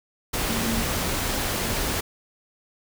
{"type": "tone in noise", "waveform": "sine", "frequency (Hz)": 228, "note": "A#3", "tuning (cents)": -38, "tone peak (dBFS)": -27, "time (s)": [0.49, 0.83], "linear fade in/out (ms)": 10, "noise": "pink", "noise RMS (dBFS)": -26, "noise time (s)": [0.33, 2.01], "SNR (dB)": -4, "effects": []}